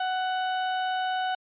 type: tone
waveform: 35% pulse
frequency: 744 Hz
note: F#5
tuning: 9 cents sharp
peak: -24 dBFS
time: 0-1.35 s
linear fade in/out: 5 ms
effects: resampled to 8000 Hz